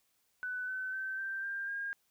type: tone with pitch steps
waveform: sine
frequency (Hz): 1497 / 1520.5 / 1544.4 / 1568.7 / 1593.4 / 1618.4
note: F#6 / F#6 / G6 / G6 / G6 / G#6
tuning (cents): +20 / +47 / -26 / +1 / +28 / -45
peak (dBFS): -35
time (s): 0.43-1.93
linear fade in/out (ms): 0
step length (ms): 250
effects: white hiss -75 dBFS RMS until 2.1 s